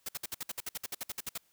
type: noise bursts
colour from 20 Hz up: white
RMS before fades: -37 dBFS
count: 16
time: 0.06-1.378 s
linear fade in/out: 5 ms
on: 28 ms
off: 58 ms
effects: white hiss -70 dBFS RMS until 1.52 s